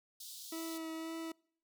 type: high-pass noise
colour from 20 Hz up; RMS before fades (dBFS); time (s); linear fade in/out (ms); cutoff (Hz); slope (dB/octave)
pink; -49; 0.2-0.78; 5; 3500; 48
type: tone with vibrato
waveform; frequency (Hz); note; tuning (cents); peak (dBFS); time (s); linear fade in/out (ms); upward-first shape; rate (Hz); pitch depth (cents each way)
40% pulse; 324.5; E4; -27; -39; 0.52-1.32; 5; sine; 1.9; 15
effects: noise-tail reverb RT60 0.6 s tail -26 dB re dry